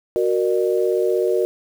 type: chord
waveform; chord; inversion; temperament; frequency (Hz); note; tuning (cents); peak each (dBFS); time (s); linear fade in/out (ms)
sine; Gb augmented; none; equal with one note detuned; 370 / 466.2 / 602.8; Gb4 / Bb4 / D5; 0 / 0 / +45; -19 / -20 / -24; 0.16-1.45; 0
effects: 7-bit